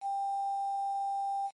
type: tone with quantisation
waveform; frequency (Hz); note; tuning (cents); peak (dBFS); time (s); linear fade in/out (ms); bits
sine; 792; G5; +18; -30; 0.01-1.51; 50; 9
effects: MP3 48 kbps